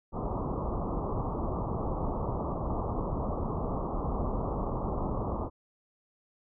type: low-pass noise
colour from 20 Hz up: pink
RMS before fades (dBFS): -32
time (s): 0.12-5.5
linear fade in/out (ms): 50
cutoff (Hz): 1200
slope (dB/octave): 96
effects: none